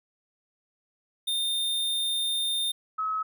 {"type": "tone pair in turn", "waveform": ["square", "sine"], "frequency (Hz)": [3631, 1283.8], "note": ["A#7", "E6"], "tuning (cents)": [-46, -46], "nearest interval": "octave + tritone", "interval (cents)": 1800, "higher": "first", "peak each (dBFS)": -26, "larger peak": "neither", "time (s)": [[1.27, 2.72], [2.98, 3.23]], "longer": "first", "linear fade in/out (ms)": 10, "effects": []}